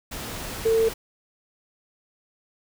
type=tone in noise; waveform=sine; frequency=450 Hz; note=A4; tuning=39 cents sharp; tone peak=-17 dBFS; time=0.65-0.89 s; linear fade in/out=10 ms; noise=pink; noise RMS=-34 dBFS; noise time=0.11-0.94 s; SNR=+14 dB; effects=none